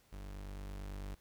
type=tone with level ramp; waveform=40% pulse; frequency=49 Hz; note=G1; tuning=in tune; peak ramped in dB=-44 to -40 dBFS; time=0.12-1.15 s; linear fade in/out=10 ms; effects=pink hiss -69 dBFS RMS until 1.2 s